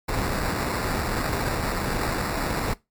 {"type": "noise with sample-and-hold", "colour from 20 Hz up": "pink", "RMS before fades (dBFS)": -26, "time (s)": [0.08, 2.74], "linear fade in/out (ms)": 10, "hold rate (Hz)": 3150, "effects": ["noise-tail reverb RT60 0.2 s tail -20 dB re dry", "MP3 96 kbps"]}